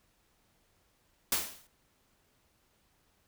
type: noise with exponential decay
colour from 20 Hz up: white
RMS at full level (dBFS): -26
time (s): 1.32-1.67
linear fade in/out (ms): 2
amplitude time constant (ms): 76
effects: pink hiss -71 dBFS RMS until 3.27 s